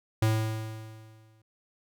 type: tone with exponential decay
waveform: square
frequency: 110 Hz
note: A2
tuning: in tune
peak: -21 dBFS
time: 0.22-1.42 s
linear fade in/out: 5 ms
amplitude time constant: 260 ms
effects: none